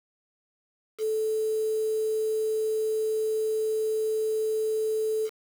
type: tone with quantisation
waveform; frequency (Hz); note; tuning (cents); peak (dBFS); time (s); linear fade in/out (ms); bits
sine; 435.7; A4; -17; -24; 0.98-5.3; 50; 7
effects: none